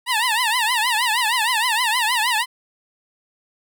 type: tone with vibrato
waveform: 15% pulse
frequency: 932.3 Hz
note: A#5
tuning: in tune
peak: -11 dBFS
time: 0.06-2.46 s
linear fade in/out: 50 ms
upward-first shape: triangle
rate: 6.4 Hz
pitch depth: 190 cents each way
effects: none